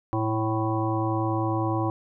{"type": "harmonic tone with a mistuned harmonic", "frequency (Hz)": 110, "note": "A2", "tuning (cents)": 0, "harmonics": [1, 3, 5, 7, 9, 10], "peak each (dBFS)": [-27, -27, -34, -32, -32, -36], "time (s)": [0.13, 1.9], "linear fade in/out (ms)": 0, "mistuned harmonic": 1, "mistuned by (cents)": 28, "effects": []}